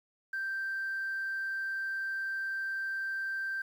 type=tone; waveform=sine; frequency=1568 Hz; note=G6; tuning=in tune; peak=-31 dBFS; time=0.33-3.62 s; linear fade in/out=5 ms; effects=tanh soft clip ceiling -28 dBFS + 10-bit